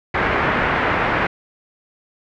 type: low-pass noise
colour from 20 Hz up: white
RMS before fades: -19 dBFS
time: 0.14-1.27 s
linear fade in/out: 5 ms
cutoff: 2000 Hz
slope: 24 dB/octave
effects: none